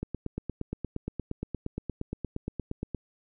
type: click train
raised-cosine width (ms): 3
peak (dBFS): -19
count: 26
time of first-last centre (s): 0.03-2.947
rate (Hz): 8.57
effects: none